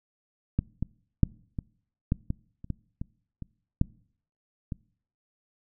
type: clicks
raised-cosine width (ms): 5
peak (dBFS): -11 / -16 / -6 / -19 / -11 / -16 / -29 / -18 / -21 / -25 / -9 / -20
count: 12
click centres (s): 0.59 / 0.826 / 1.233 / 1.588 / 2.121 / 2.304 / 2.644 / 2.703 / 3.015 / 3.423 / 3.814 / 4.722
effects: noise-tail reverb RT60 0.6 s tail -24 dB re dry